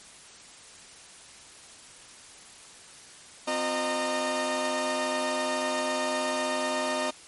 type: tone cluster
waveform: sawtooth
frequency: 258.9 / 355.2 / 612 / 922 Hz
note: C4 / F4 / D#5 / A#5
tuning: -18 / +29 / -29 / -19 cents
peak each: -30 / -34 / -25 / -29 dBFS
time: 3.47-7.11 s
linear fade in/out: 10 ms
effects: white hiss -49 dBFS RMS until 7.27 s + MP3 48 kbps